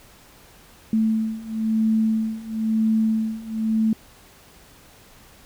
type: beating tone pair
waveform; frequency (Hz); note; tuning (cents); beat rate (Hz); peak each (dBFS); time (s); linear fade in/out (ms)
sine; 220 / 221; A3 / A3; 0 / +8; 1; -23 / -21; 0.93-3.93; 2
effects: pink hiss -50 dBFS RMS until 5.45 s